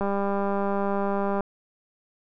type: click train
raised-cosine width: 1 ms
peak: -14 dBFS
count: 279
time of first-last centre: 0.01-1.407 s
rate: 199 Hz
effects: none